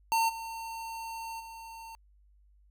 square tone with level steps, 907 Hz, A#5, 48 cents flat, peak -25 / -38 / -44 dBFS, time 0.12-1.95 s, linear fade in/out 0 ms, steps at 0.28 / 1.39 s, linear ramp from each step 20 ms, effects added 50 Hz sine -59 dBFS peak until 2.7 s

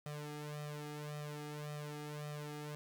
sawtooth tone with flanger, 148.8 Hz, D3, 23 cents sharp, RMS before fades -45 dBFS, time 0.06-2.75 s, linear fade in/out 0 ms, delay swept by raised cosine 1.6 to 2.44 ms, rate 1.8 Hz, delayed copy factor +0.95, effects none

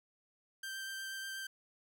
sawtooth tone with vibrato, 1568 Hz, G6, in tune, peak -37 dBFS, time 0.63-1.47 s, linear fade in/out 5 ms, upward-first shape sine, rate 8.3 Hz, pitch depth 10 cents each way, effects none

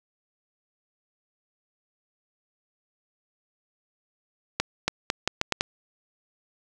accelerating click train, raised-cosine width 0.2 ms, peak -5 dBFS, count 7, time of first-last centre 4.6-5.609 s, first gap 280 ms, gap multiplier 0.79, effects none

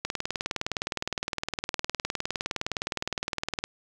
click train, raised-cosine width 0.2 ms, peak -11 dBFS, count 71, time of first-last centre 0.05-3.64 s, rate 19.5 Hz, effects none

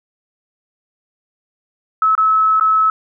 sine tone with dropouts, 1296 Hz, E6, 30 cents flat, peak -10 dBFS, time 2.02-2.9 s, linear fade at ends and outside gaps 2 ms, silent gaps 2.152-2.178 / 2.598-2.609 s, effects none

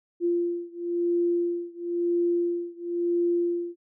sine beating tone pair, 345.7 / 346.68 Hz, F4 / F4, -18 / -13 cents, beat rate 0.98 Hz, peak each -26 / -27 dBFS, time 0.2-3.76 s, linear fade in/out 50 ms, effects none

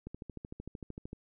click train, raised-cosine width 3 ms, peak -29 dBFS, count 15, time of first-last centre 0.07-1.131 s, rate 13.2 Hz, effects none

